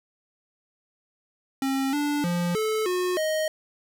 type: tone with pitch steps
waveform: square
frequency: 269.3 / 292 / 174.4 / 434.9 / 362.6 / 625 Hz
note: C#4 / D4 / F3 / A4 / F#4 / D#5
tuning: -50 / -10 / -2 / -20 / -35 / +8 cents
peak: -24 dBFS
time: 1.62-3.48 s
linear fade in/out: 2 ms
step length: 310 ms
effects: none

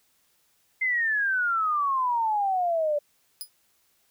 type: exponential sweep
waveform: sine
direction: down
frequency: 2093 to 577 Hz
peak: -22 dBFS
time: 0.81-2.99 s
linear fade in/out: 10 ms
type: tone with exponential decay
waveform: 5% pulse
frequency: 4978 Hz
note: D#8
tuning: in tune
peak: -22 dBFS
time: 3.41-3.5 s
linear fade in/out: 0 ms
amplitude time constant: 19 ms
effects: white hiss -67 dBFS RMS until 4.1 s

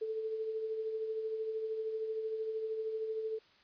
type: tone with tremolo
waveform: sine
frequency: 440 Hz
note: A4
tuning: in tune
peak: -32 dBFS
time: 0.01-3.39 s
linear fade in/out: 10 ms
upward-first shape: triangle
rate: 13 Hz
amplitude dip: 50%
effects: white hiss -64 dBFS RMS until 3.63 s + resampled to 11025 Hz

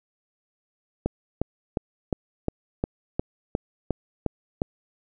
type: click train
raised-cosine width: 2 ms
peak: -10 dBFS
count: 11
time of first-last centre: 1.06-4.619 s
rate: 2.81 Hz
effects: none

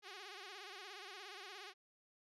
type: tone with vibrato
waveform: 5% pulse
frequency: 390.3 Hz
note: G4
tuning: 8 cents flat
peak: -38 dBFS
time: 0.02-1.74 s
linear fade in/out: 50 ms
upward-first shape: sine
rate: 17 Hz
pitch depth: 130 cents each way
effects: low-pass 7000 Hz 12 dB/octave

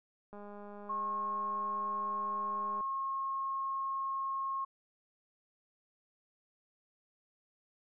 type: click train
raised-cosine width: 1 ms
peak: -36 dBFS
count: 509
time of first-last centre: 0.33-2.808 s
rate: 205 Hz
type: tone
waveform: sine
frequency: 1081 Hz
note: C#6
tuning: 44 cents flat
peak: -33 dBFS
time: 0.89-4.65 s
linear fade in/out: 10 ms
effects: none

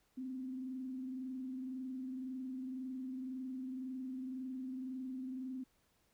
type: tone with frequency modulation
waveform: sine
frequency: 258.8 Hz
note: C4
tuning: 19 cents flat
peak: -40 dBFS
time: 0.17-5.64 s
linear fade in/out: 10 ms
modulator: 21.9 Hz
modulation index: 0.34
effects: pink hiss -75 dBFS RMS until 6.13 s

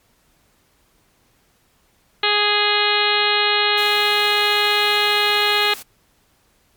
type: harmonic tone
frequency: 415.3 Hz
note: G#4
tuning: in tune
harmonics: 1 / 2 / 3 / 4 / 5 / 6 / 7 / 8 / 9 / 10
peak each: -24 / -24 / -24 / -24 / -24 / -24 / -24 / -24 / -24 / -24 dBFS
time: 2.23-5.74 s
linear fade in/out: 5 ms
type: noise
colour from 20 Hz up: white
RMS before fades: -36 dBFS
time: 3.77-5.83 s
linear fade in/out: 10 ms
effects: pink hiss -60 dBFS RMS until 6.76 s + MP3 96 kbps

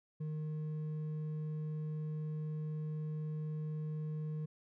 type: tone with hard clipping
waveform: sine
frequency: 154 Hz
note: D#3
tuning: 17 cents flat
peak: -38 dBFS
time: 0.2-4.46 s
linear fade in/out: 10 ms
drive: 4 dB
effects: none

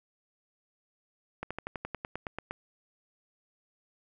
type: slowing click train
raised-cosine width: 0.5 ms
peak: -20 dBFS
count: 12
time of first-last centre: 1.43-2.51 s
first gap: 76 ms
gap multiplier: 1.05
effects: none

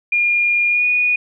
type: tone with pitch glide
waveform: sine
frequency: 2417 to 2461 Hz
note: D7 to D#7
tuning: +49 to -20 cents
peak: -13 dBFS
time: 0.12-1.16 s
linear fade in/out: 5 ms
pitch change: +31 cents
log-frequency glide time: 0.69-0.85 s
effects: none

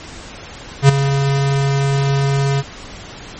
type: tone with ADSR envelope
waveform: square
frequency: 138.59 Hz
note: C#3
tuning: in tune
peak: -3 dBFS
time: 0.82-2.63 s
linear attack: 70 ms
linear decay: 9 ms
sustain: -11 dB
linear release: 37 ms
effects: pink hiss -34 dBFS RMS until 3.39 s + MP3 32 kbps

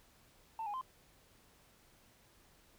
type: tone with pitch steps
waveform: sine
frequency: 892 / 824 / 1039 Hz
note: A5 / G#5 / C6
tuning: +23 / -14 / -12 cents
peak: -36 dBFS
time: 0.59-0.812 s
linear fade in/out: 2 ms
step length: 74 ms
effects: tanh soft clip ceiling -35 dBFS + pink hiss -66 dBFS RMS until 2.78 s

